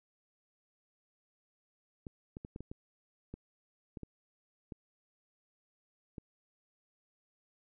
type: clicks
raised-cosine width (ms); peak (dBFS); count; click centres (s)
3; -30; 11; 2.068 / 2.369 / 2.449 / 2.561 / 2.606 / 2.715 / 3.34 / 3.972 / 4.033 / 4.722 / 6.182
effects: none